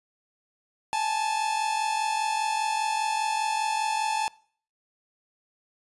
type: tone pair together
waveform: 45% pulse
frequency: 835 / 880 Hz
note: G#5 / A5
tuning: +9 / 0 cents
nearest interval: minor second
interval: 91 cents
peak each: -30 / -26 dBFS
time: 0.93-4.28 s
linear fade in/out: 0 ms
effects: noise-tail reverb RT60 0.5 s tail -23 dB re dry + resampled to 24000 Hz